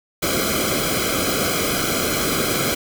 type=noise with comb filter; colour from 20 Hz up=pink; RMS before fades=-21 dBFS; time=0.22-2.75 s; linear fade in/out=10 ms; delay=1.1 ms; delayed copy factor=-0.95; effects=none